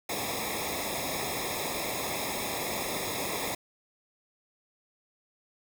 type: noise with comb filter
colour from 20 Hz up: pink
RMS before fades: -33 dBFS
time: 0.09-3.55 s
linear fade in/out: 5 ms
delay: 0.67 ms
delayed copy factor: -1
effects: none